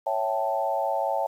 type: chord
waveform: sine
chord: A dominant seventh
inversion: first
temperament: equal with one note detuned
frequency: 554.4 / 659.3 / 775.9 / 880 Hz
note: C#5 / E5 / G5 / A5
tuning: 0 / 0 / -18 / 0 cents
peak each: -29 dBFS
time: 0.06-1.27 s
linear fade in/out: 10 ms
effects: 9-bit